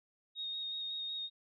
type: tone with vibrato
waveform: sine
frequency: 3729 Hz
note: A#7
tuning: in tune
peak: -37 dBFS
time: 0.35-1.3 s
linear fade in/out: 50 ms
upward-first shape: square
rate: 5.4 Hz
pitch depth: 12 cents each way
effects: none